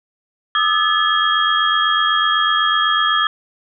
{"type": "tone cluster", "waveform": "sine", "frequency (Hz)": [1212, 1300, 1722, 3262], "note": ["D#6", "E6", "A6", "G#7"], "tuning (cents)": [-46, -24, -38, -32], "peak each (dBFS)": -19, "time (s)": [0.55, 3.27], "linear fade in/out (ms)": 2, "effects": []}